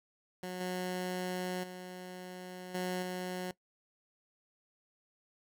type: tone with level steps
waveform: 15% pulse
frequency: 182.3 Hz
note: F#3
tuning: 25 cents flat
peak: -32 / -28 / -37 / -27 / -30 dBFS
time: 0.43-3.51 s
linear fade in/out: 2 ms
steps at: 0.6 / 1.63 / 2.74 / 3.02 s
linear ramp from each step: 10 ms
effects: noise-tail reverb RT60 0.1 s tail -20 dB re dry